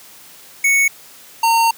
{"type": "tone pair in turn", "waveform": "square", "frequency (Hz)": [2217, 915.6], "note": ["C#7", "A#5"], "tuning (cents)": [0, -31], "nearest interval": "octave + minor third", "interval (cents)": 1531, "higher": "first", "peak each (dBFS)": -12, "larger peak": "neither", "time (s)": [[0.64, 0.88], [1.43, 1.71]], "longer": "second", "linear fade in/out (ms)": 5, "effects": ["white hiss -42 dBFS RMS until 1.77 s", "high-pass 100 Hz 12 dB/octave"]}